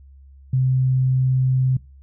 sine tone, 129.8 Hz, C3, 13 cents flat, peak -15 dBFS, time 0.53-1.77 s, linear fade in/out 5 ms, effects noise-tail reverb RT60 0.3 s tail -24 dB re dry + added 68 Hz sine -43 dBFS peak until 2.02 s

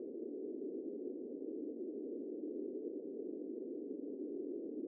white band-pass noise, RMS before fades -44 dBFS, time 0-4.87 s, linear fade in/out 2 ms, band 260 to 430 Hz, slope 48 dB/octave, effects none

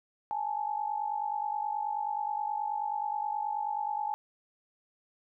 sine tone pair together, 830.6 / 880 Hz, G#5 / A5, 0 / 0 cents, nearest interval minor second, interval 100 cents, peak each -32 / -34 dBFS, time 0.31-4.14 s, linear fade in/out 0 ms, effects none

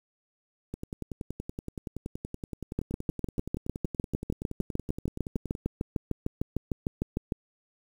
two click trains, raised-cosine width 3 ms, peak -15 / -22 dBFS, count 31 / 52, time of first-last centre 2.79-7.322 / 0.74-5.551 s, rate 6.62 / 10.6 Hz, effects 8-bit

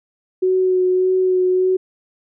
sine tone with vibrato, 370 Hz, F#4, in tune, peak -13 dBFS, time 0.42-1.77 s, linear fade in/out 10 ms, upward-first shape sine, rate 1.7 Hz, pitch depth 15 cents each way, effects none

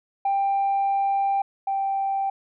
sine tone pair in turn, 790 / 783.2 Hz, G5 / G5, +13 / -2 cents, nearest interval unison, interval 15 cents, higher first, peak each -18 / -21 dBFS, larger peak first, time 0.25-1.42 / 1.67-2.3 s, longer first, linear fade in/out 5 ms, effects tanh soft clip ceiling -17 dBFS

